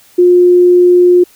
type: tone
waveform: sine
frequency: 356.3 Hz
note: F4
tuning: 35 cents sharp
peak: -3 dBFS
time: 0.18-1.24 s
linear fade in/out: 10 ms
effects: white hiss -45 dBFS RMS until 1.35 s